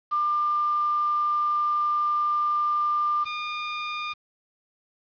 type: tone pair in turn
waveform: sine / 20% pulse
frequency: 1196 / 1212.7 Hz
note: D6 / D#6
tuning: +31 / -45 cents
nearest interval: unison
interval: 24 cents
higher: second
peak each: -21 / -24 dBFS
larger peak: first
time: 0.11-3.25 / 3.25-4.14 s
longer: first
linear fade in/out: 20 ms
effects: resampled to 11025 Hz + 8-bit